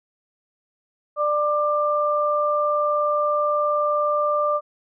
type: tone pair together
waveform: sine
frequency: 593.1 / 1188 Hz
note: D5 / D6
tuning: +17 / +20 cents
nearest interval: octave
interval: 1203 cents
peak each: -21 dBFS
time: 1.16-4.61 s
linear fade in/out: 50 ms
effects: none